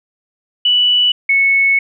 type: tone pair in turn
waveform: sine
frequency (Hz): 2960 / 2205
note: F#7 / C#7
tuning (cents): 0 / -10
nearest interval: perfect fourth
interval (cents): 510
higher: first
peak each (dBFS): -9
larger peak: neither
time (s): 0.65-1.12 / 1.29-1.79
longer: second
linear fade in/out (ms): 5
effects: none